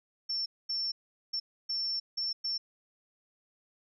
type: tone bursts at uneven times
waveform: sine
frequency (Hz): 5410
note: E8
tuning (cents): +44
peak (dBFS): -30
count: 6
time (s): 0.29-0.46 / 0.69-0.92 / 1.33-1.4 / 1.69-2 / 2.17-2.33 / 2.44-2.58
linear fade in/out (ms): 10
effects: none